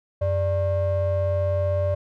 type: ring-modulated tone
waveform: triangle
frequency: 248.4 Hz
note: B3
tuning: 10 cents sharp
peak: -15 dBFS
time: 0.21-1.95 s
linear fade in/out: 10 ms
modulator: 340 Hz
effects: none